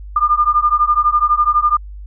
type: beating tone pair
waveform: sine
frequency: 1200 / 1212 Hz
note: D6 / D#6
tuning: +37 / -46 cents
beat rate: 12 Hz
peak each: -14 dBFS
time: 0.16-1.77 s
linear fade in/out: 5 ms
effects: added 50 Hz sine -29 dBFS peak until 2.06 s